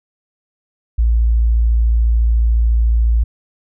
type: tone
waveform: sine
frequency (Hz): 57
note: A#1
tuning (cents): -38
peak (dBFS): -10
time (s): 0.98-3.24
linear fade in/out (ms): 10
effects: none